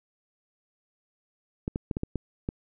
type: clicks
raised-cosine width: 3 ms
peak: -16 dBFS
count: 7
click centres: 1.679 / 1.759 / 1.912 / 1.969 / 2.034 / 2.157 / 2.489 s
effects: none